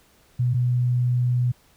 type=tone pair in turn; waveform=sine; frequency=123.47 / 123.47 Hz; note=B2 / B2; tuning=0 / 0 cents; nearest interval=unison; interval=0 cents; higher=neither; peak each=-18 dBFS; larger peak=neither; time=0.39-0.54 / 0.54-1.52 s; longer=second; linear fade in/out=10 ms; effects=pink hiss -58 dBFS RMS until 1.76 s